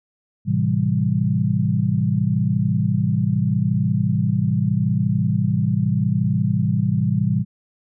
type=chord; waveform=sine; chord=A minor seventh; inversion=none; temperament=equal; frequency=110 / 130.81 / 164.81 / 196 Hz; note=A2 / C3 / E3 / G3; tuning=0 / 0 / 0 / 0 cents; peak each=-22 dBFS; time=0.45-7.45 s; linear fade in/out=50 ms; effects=none